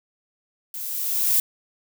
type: noise with level ramp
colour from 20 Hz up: violet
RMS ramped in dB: -33 to -18 dBFS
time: 0.74-1.4 s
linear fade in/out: 2 ms
effects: none